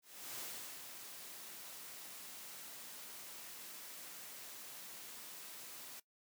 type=noise with ADSR envelope; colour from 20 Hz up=white; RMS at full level=-45 dBFS; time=0.02-6 s; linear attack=360 ms; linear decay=410 ms; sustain=-6 dB; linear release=6 ms; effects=noise-tail reverb RT60 0.1 s tail -19 dB re dry + high-pass 150 Hz 12 dB/octave